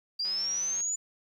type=linear sweep; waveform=sine; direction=up; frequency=4699 to 7040 Hz; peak=-28 dBFS; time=0.19-0.96 s; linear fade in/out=10 ms
type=click train; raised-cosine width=0.2 ms; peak=-31 dBFS; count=107; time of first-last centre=0.25-0.808 s; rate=190 Hz
effects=10-bit